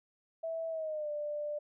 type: tone with pitch glide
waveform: sine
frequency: 654 to 592.8 Hz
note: E5 to D5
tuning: -14 to +16 cents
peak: -34 dBFS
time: 0.43-1.59 s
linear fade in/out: 10 ms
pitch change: -170 cents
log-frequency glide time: 0.69-1.1 s
effects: none